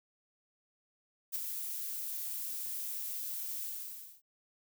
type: noise with ADSR envelope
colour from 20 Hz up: violet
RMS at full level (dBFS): -33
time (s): 1.32-4.22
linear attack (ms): 31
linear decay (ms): 14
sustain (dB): -6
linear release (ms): 610
effects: none